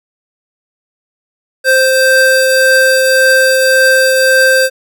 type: tone pair together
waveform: square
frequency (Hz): 523.3 / 1568.1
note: C5 / G6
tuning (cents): 0 / 0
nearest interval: octave + perfect fifth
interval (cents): 1900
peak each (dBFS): -10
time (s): 1.64-4.7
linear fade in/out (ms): 50
effects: none

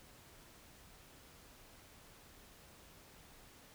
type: silence
effects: pink hiss -60 dBFS RMS until 3.74 s

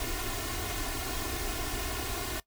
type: noise with comb filter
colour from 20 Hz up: pink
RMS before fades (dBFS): -34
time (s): 0-2.4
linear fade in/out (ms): 2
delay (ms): 2.8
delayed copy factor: +0.85
effects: noise-tail reverb RT60 0.1 s tail -20 dB re dry

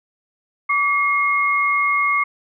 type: tone pair together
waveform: sine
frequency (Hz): 1150 / 2151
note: D6 / C7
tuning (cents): -37 / +47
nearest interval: major seventh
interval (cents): 1084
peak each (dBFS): -18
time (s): 0.69-2.24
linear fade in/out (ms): 10
effects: none

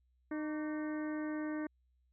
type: harmonic tone with a mistuned harmonic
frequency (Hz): 305.9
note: D#4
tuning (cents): -29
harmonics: 1 / 2 / 3 / 4 / 5 / 6 / 7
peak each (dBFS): -36 / -46 / -53 / -52 / -51 / -51 / -59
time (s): 0.31-1.67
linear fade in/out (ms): 5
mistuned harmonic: 4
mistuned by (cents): -88
effects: added 62 Hz sine -70 dBFS peak until 2.12 s

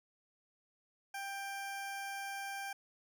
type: tone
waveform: 20% pulse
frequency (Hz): 790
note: G5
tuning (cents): +13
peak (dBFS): -35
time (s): 1.14-2.73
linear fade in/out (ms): 5
effects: none

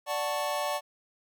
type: chord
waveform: square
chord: D major seventh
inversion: none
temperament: equal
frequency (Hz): 587.3 / 740 / 880 / 1108.7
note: D5 / F#5 / A5 / C#6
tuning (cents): 0 / 0 / 0 / 0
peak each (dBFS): -33 / -36 / -36 / -36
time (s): 0.06-0.81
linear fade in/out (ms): 50
effects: none

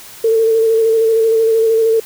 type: tone with vibrato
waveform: sine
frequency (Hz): 448.8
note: A4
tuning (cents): +34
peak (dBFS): -9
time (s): 0.24-2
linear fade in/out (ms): 5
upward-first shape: square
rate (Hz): 13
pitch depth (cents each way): 20
effects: white hiss -36 dBFS RMS until 2.05 s

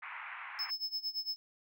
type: band-pass noise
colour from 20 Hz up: white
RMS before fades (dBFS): -45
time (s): 0.02-0.71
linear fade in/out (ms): 10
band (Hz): 840 to 2400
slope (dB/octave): 48
type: tone with tremolo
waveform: triangle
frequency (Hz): 5220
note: E8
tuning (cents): -18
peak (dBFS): -31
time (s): 0.59-1.36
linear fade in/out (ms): 0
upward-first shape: sine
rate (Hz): 8.8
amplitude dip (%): 90
effects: none

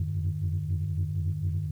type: tone cluster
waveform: sine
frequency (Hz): 87.8 / 91.8 / 98.7 / 151.1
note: F2 / F#2 / G2 / D3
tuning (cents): +10 / -13 / +12 / +50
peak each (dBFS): -31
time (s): 0-1.71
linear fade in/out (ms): 5
effects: tanh soft clip ceiling -20 dBFS + 10-bit

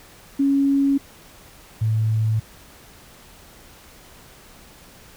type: tone pair in turn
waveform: sine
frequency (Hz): 277.2 / 110.01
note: C#4 / A2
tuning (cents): 0 / 0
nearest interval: octave + major third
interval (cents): 1600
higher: first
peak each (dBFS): -15 / -17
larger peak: first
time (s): 0.39-0.98 / 1.81-2.4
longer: neither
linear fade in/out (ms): 10
effects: pink hiss -47 dBFS RMS until 5.16 s

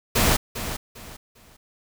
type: noise with echo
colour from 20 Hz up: pink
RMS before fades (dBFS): -19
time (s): 0.15-0.37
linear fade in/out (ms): 10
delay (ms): 400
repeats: 3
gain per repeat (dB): -11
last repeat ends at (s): 1.57
effects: none

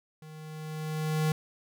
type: tone with level ramp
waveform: square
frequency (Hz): 155.56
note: D#3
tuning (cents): 0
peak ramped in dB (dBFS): -46 to -24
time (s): 0.22-1.32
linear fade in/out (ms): 2
effects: none

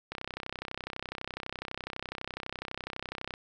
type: click train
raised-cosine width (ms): 0.3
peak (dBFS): -20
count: 104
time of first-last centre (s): 0.12-3.339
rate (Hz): 32
effects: none

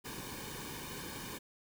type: noise with comb filter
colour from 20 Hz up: pink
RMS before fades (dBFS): -44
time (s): 0.04-1.39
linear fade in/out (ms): 20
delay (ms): 1.5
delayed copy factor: -0.7
effects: none

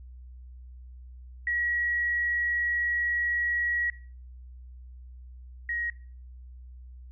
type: tone pair in turn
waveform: sine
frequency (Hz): 1914 / 1890.9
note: A#6 / A#6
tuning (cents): +45 / +24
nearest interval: unison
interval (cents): 21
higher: first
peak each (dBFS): -25 / -28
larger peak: first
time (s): 1.47-3.9 / 5.69-5.9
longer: first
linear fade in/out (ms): 2
effects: noise-tail reverb RT60 0.4 s tail -20 dB re dry + added 62 Hz sine -43 dBFS peak until 7.11 s

